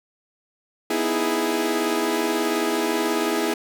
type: chord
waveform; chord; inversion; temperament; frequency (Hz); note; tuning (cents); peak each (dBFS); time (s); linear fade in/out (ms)
sawtooth; E major seventh; second; equal; 246.9 / 311.1 / 329.6 / 415.3; B3 / D#4 / E4 / G#4; 0 / 0 / 0 / 0; -25 / -25 / -21 / -21; 0.9-3.54; 5
effects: none